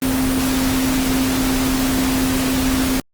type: tone in noise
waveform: sine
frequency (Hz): 261.6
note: C4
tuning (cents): 0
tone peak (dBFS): -17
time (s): 0.02-3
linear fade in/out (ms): 2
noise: pink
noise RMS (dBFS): -22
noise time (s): 0.02-3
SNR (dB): +2
effects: Opus 24 kbps